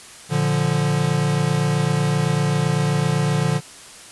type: chord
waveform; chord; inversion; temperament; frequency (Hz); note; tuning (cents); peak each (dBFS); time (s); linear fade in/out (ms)
square; Bb major; none; equal; 116.54 / 146.83 / 174.61; Bb2 / D3 / F3; 0 / 0 / 0; -26 / -20 / -24; 0.29-3.61; 50
effects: white hiss -41 dBFS RMS until 4.11 s + resampled to 24000 Hz